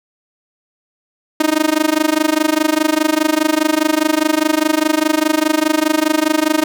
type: tone with amplitude modulation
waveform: sawtooth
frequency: 310.4 Hz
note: D#4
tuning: 4 cents flat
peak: -5 dBFS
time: 1.4-6.64 s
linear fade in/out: 5 ms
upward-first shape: sine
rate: 24.9 Hz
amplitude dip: 95%
effects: none